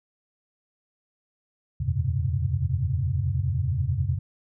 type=tone cluster; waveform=sine; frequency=80.9 / 90.4 / 100.9 / 125.3 / 136.1 Hz; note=E2 / F#2 / G#2 / B2 / C#3; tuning=-32 / -40 / -49 / +25 / -31 cents; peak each=-29 dBFS; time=1.8-4.19 s; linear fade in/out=10 ms; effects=none